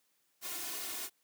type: noise with comb filter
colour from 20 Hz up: white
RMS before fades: -40 dBFS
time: 0.41-1.1 s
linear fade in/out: 50 ms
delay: 2.8 ms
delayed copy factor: +0.8
effects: white hiss -75 dBFS RMS until 1.23 s + high-pass 150 Hz 12 dB/octave